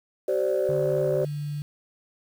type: chord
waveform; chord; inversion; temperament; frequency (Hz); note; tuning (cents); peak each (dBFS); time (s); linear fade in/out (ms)
sine; G suspended fourth; none; equal with one note detuned; 383.3 / 523.3 / 587.3; G4 / C5 / D5; -39 / 0 / 0; -25; 0.28-1.25; 5
type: tone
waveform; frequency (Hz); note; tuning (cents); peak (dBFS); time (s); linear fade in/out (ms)
sine; 146.83; D3; 0; -28; 0.69-1.62; 0
effects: tanh soft clip ceiling -15 dBFS + 8-bit